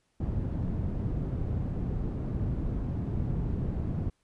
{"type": "low-pass noise", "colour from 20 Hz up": "white", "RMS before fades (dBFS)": -31, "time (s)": [0.2, 4.1], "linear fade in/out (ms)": 5, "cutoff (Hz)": 150, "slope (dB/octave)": 12, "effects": ["pink hiss -74 dBFS RMS until 4.23 s", "resampled to 24000 Hz"]}